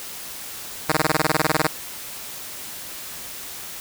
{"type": "tone bursts", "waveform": "5% pulse", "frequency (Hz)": 155.56, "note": "D#3", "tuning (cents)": 0, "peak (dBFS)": -5, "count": 16, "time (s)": [0.89, 1.669], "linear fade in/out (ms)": 2, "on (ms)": 29, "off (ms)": 21, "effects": ["white hiss -35 dBFS RMS until 3.8 s"]}